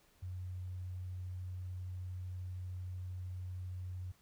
sine tone, 91.3 Hz, F#2, 23 cents flat, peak -40 dBFS, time 0.22-4.12 s, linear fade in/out 10 ms, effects pink hiss -69 dBFS RMS until 4.21 s

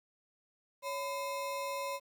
square ring-modulated tone, 784 Hz, G5, in tune, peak -33 dBFS, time 0.82-2 s, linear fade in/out 50 ms, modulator 226 Hz, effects 11-bit

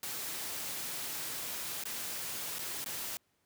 white noise with dropouts, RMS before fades -39 dBFS, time 0.03-3.17 s, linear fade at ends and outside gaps 1 ms, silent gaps 1.838-1.854 / 2.585-2.591 / 2.843-2.86 s, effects pink hiss -75 dBFS RMS until 3.45 s + high-pass 80 Hz 12 dB/octave

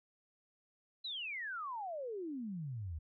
sine exponential sweep, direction down, 4103 to 73.42 Hz, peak -39 dBFS, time 1.04-2.99 s, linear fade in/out 10 ms, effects none

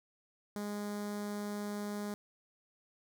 sawtooth tone with notch filter, 206.3 Hz, G#3, 11 cents flat, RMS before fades -39 dBFS, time 0.56-2.14 s, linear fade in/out 0 ms, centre 2700 Hz, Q 1.2, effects none

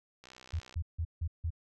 click train, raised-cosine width 0.2 ms, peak -34 dBFS, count 33, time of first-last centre 0.24-0.742 s, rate 63.8 Hz
sine tone bursts, 82.41 Hz, E2, in tune, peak -30 dBFS, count 5, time 0.53-1.505 s, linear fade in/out 10 ms, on 67 ms, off 160 ms
effects none

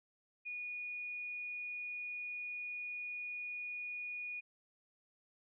sine tone, 2455 Hz, D#7, 24 cents flat, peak -40 dBFS, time 0.45-4.41 s, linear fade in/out 20 ms, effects none

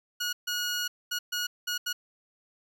15% pulse tone bursts at uneven times, 1449 Hz, F#6, 37 cents flat, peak -22 dBFS, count 6, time 0.2-0.33 / 0.47-0.88 / 1.11-1.19 / 1.32-1.47 / 1.67-1.78 / 1.86-1.93 s, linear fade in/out 10 ms, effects none

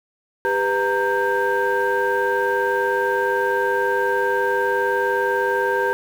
sine tone cluster, 397.4 / 497 / 924 / 1579 Hz, G4 / B4 / A#5 / G6, +24 / +11 / -16 / +12 cents, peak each -22 dBFS, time 0.45-5.93 s, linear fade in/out 0 ms, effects tanh soft clip ceiling -11 dBFS + 7-bit

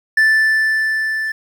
triangle tone with level ramp, 1760 Hz, A6, in tune, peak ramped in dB -7 to -17 dBFS, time 0.17-1.32 s, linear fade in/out 5 ms, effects 8-bit

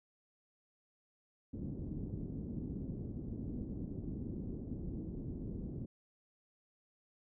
white low-pass noise, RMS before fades -42 dBFS, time 1.53-5.86 s, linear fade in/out 10 ms, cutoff 290 Hz, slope 24 dB/octave, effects none

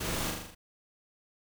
pink noise with echo, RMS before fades -35 dBFS, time 0-0.31 s, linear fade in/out 10 ms, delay 40 ms, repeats 6, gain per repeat -3 dB, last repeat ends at 0.55 s, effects none

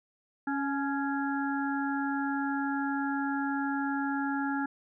harmonic tone with a mistuned harmonic, 277.2 Hz, C#4, in tune, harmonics 1 / 3 / 5 / 6, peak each -30 / -35 / -37 / -38 dBFS, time 0.47-4.66 s, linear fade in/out 5 ms, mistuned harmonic 3, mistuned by +27 cents, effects none

